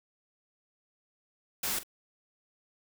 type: noise with echo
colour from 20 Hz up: white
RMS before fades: -32 dBFS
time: 1.63-1.79 s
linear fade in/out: 5 ms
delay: 44 ms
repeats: 1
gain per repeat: -14 dB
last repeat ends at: 1.834 s
effects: none